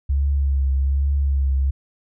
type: tone with vibrato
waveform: sine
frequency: 68.8 Hz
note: C#2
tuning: 12 cents flat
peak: -16 dBFS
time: 0.09-1.71 s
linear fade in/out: 10 ms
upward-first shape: triangle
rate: 1.2 Hz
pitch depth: 45 cents each way
effects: none